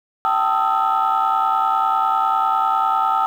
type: tone cluster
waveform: sine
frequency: 774 / 884 / 1254 / 1324 Hz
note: G5 / A5 / D#6 / E6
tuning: -22 / +8 / +13 / +7 cents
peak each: -20 dBFS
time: 0.25-3.26 s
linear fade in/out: 0 ms
effects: tanh soft clip ceiling -9 dBFS + 8-bit